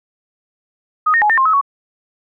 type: tone with pitch steps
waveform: sine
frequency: 1249 / 1846 / 840 / 1807 / 1060 / 1282 / 1117 Hz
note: D#6 / A#6 / G#5 / A6 / C6 / E6 / C#6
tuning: +6 / -17 / +19 / +46 / +22 / -49 / +13 cents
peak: -10 dBFS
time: 1.06-1.613 s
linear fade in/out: 10 ms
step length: 79 ms
effects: none